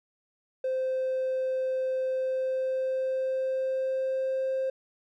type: tone with pitch glide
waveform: triangle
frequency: 520 to 527.6 Hz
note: C5 to C5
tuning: -11 to +14 cents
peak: -23 dBFS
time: 0.64-4.7 s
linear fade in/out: 5 ms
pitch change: +25 cents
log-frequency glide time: 2.07-4.51 s
effects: tanh soft clip ceiling -22 dBFS